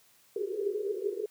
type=band-pass noise; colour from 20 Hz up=white; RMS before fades=-33 dBFS; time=0.36-1.26 s; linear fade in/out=2 ms; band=380 to 440 Hz; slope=96 dB/octave; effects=white hiss -63 dBFS RMS until 1.3 s + high-pass 80 Hz 12 dB/octave